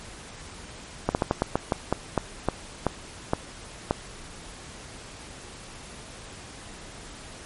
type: slowing click train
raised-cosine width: 1 ms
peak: -7 dBFS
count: 13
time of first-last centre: 1.09-3.909 s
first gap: 59 ms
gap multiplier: 1.23
effects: pink hiss -43 dBFS RMS until 7.45 s + MP3 48 kbps